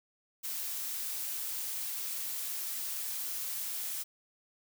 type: noise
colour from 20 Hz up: blue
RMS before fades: -37 dBFS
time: 0.43-4.04 s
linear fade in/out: 20 ms
effects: none